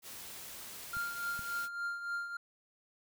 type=noise; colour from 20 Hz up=white; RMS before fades=-47 dBFS; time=0.02-1.69 s; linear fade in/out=50 ms
type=tone with tremolo; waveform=triangle; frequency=1396.9 Hz; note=F6; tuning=in tune; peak=-31 dBFS; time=0.93-2.37 s; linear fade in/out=5 ms; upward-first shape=triangle; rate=3.5 Hz; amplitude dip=65%
type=clicks; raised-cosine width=5 ms; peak=-36 dBFS; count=2; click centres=0.969 / 1.393 s
effects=none